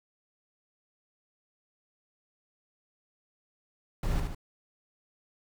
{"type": "noise with echo", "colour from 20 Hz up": "brown", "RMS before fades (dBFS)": -29, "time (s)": [4.03, 4.2], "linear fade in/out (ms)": 2, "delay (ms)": 74, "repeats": 2, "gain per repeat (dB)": -4, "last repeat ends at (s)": 4.348, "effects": []}